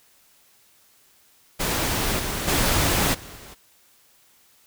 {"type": "noise with level steps", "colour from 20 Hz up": "pink", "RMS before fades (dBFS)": [-24, -28, -21, -41, -43], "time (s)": [1.59, 3.55], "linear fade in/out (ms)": 20, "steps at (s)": [2.18, 2.47, 3.13, 3.35], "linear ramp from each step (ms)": 20, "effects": ["white hiss -58 dBFS RMS until 4.66 s"]}